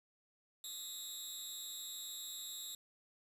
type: tone with amplitude modulation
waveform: 20% pulse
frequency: 3782 Hz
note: A#7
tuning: 24 cents sharp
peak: -34 dBFS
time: 0.64-2.75 s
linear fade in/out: 2 ms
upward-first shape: sine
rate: 247 Hz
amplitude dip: 100%
effects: 10-bit